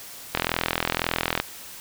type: click train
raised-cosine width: 0.3 ms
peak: -5 dBFS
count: 45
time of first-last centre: 0.35-1.4 s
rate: 41.9 Hz
effects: white hiss -41 dBFS RMS until 1.8 s